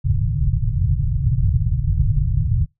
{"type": "low-pass noise", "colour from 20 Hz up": "white", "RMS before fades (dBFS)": -18, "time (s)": [0.04, 2.66], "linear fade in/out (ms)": 20, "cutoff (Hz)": 150, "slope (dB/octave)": 96, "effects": ["noise-tail reverb RT60 0.2 s tail -26 dB re dry"]}